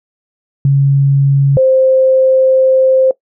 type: tone pair in turn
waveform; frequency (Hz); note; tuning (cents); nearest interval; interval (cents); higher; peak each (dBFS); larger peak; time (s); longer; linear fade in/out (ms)
sine; 138.8 / 524; C#3 / C5; +3 / +2; octave + major seventh; 2299; second; -6; neither; 0.65-1.57 / 1.57-3.11; second; 2
effects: noise-tail reverb RT60 0.1 s tail -19 dB re dry